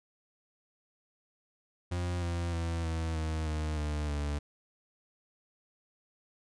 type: tone with pitch steps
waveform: 40% pulse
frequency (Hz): 88.3 / 85.94 / 83.63 / 81.39 / 79.21 / 77.09 / 75.03 / 73.02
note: F2 / F2 / E2 / E2 / D#2 / D#2 / D2 / D2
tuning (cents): +20 / -27 / +26 / -21 / +32 / -15 / +38 / -9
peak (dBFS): -30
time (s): 1.91-4.39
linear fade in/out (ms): 10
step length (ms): 310
effects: resampled to 22050 Hz